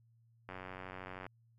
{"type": "click train", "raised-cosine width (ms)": 0.5, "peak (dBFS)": -30, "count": 73, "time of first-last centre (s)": [0.49, 1.265], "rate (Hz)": 92.9, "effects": ["added 115 Hz sine -65 dBFS peak until 1.58 s"]}